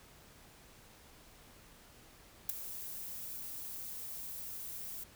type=noise with ADSR envelope; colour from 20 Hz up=violet; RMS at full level=-28 dBFS; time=2.49-5.04 s; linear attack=5 ms; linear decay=8 ms; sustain=-16 dB; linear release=8 ms; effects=pink hiss -59 dBFS RMS until 5.15 s